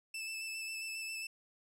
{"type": "tone with vibrato", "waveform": "sawtooth", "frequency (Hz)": 2637, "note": "E7", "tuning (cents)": 0, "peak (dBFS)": -36, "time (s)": [0.14, 1.27], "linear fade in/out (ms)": 5, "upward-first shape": "square", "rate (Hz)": 7.4, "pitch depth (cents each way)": 13, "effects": ["low-pass 12000 Hz 12 dB/octave"]}